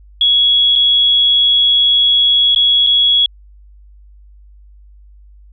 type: tone with dropouts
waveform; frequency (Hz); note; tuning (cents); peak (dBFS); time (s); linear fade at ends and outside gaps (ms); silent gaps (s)
sine; 3346; G#7; +12; -8; 0.21-3.26; 2; 0.755-0.759 / 2.549-2.56 / 2.866-2.87
effects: added 50 Hz sine -39 dBFS peak until 5.52 s